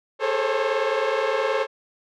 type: tone cluster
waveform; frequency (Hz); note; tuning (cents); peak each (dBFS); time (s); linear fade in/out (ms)
sawtooth; 412.9 / 443 / 528 / 547; G#4 / A4 / C5 / C#5; -10 / +12 / +16 / -23; -26 / -21 / -22 / -22; 0.19-1.67; 50
effects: low-pass 3000 Hz 12 dB/octave